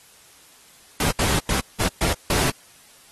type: noise bursts at uneven times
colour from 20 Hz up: pink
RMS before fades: -22 dBFS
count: 6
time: 1-1.11 / 1.19-1.39 / 1.49-1.6 / 1.8-1.88 / 2.01-2.13 / 2.3-2.5 s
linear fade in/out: 2 ms
effects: white hiss -51 dBFS RMS until 3.11 s + AAC 32 kbps